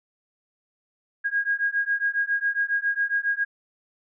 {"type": "beating tone pair", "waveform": "sine", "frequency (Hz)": [1631, 1638.3], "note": ["G#6", "G#6"], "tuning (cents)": [-32, -24], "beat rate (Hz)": 7.3, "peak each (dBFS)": -25, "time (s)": [1.24, 3.45], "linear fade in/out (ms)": 20, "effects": []}